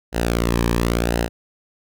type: tone with flanger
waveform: sawtooth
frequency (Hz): 58.27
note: A#1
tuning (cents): 0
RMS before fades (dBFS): -20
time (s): 0.12-1.29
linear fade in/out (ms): 50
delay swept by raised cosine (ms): 0.87 to 1.45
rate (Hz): 0.93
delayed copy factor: -0.65
effects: none